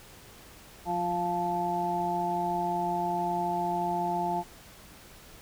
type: harmonic tone with a mistuned harmonic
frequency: 174.61 Hz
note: F3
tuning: in tune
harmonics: 1 / 2 / 4 / 5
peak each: -36 / -35 / -31 / -30 dBFS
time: 0.85-4.44 s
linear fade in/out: 50 ms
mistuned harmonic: 1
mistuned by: +23 cents
effects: pink hiss -51 dBFS RMS until 5.41 s